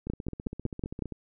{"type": "two click trains", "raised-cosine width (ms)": 3, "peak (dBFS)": [-24, -17], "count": [17, 6], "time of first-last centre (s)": [[0.07, 1.123], [0.1, 1.023]], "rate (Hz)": [15.2, 5.42], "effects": []}